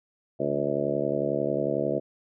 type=harmonic tone with a mistuned harmonic; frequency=71.1 Hz; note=C#2; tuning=45 cents sharp; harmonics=2 / 3 / 4 / 5 / 6 / 7 / 8 / 9; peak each=-36 / -35 / -33 / -31 / -35 / -31 / -31 / -31 dBFS; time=0.39-2 s; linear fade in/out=20 ms; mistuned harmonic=2; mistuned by=-36 cents; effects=none